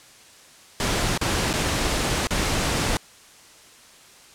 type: noise with dropouts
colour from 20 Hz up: pink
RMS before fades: -23 dBFS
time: 0.8-2.97 s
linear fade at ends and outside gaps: 1 ms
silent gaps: 1.176-1.213 / 1.531-1.537 / 2.271-2.307 s
effects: white hiss -49 dBFS RMS until 4.34 s + low-pass 9000 Hz 12 dB/octave